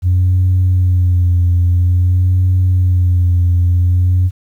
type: tone with vibrato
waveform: sine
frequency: 89.9 Hz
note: F#2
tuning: 49 cents flat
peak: -7 dBFS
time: 0.02-4.31 s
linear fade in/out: 50 ms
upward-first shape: sine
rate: 0.5 Hz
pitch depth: 39 cents each way
effects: tanh soft clip ceiling -6 dBFS + 8-bit